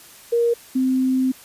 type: tone pair in turn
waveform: sine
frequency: 470.2 / 259.6 Hz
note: A#4 / C4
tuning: +15 / -13 cents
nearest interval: minor seventh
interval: 1028 cents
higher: first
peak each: -15 / -16 dBFS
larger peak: first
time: 0.32-0.54 / 0.75-1.32 s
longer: second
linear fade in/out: 10 ms
effects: white hiss -45 dBFS RMS until 1.44 s + resampled to 32000 Hz